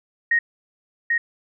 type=tone with echo; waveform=sine; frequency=1868 Hz; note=A#6; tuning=3 cents sharp; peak=-15 dBFS; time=0.31-0.39 s; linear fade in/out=5 ms; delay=790 ms; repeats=1; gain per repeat=-2 dB; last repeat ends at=1.18 s; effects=none